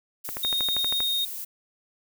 violet noise, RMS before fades -35 dBFS, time 0.24-1.45 s, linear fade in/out 10 ms
click train, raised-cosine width 0.5 ms, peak -18 dBFS, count 10, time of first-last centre 0.29-1.004 s, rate 12.6 Hz
triangle tone, 3708 Hz, A#7, 10 cents flat, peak -22 dBFS, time 0.43-1.25 s, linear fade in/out 5 ms
effects none

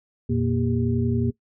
sine tone cluster, 88.4 / 119.5 / 236.5 / 397.7 Hz, F2 / A#2 / A#3 / G4, +22 / +43 / +25 / +25 cents, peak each -27 / -24 / -24 / -30 dBFS, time 0.29-1.31 s, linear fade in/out 10 ms, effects noise-tail reverb RT60 0.1 s tail -19 dB re dry

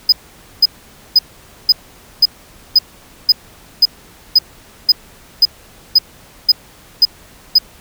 triangle tone bursts, 5000 Hz, D#8, 8 cents sharp, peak -3 dBFS, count 15, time 0.09-7.585 s, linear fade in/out 5 ms, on 33 ms, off 500 ms, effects pink hiss -43 dBFS RMS until 7.8 s

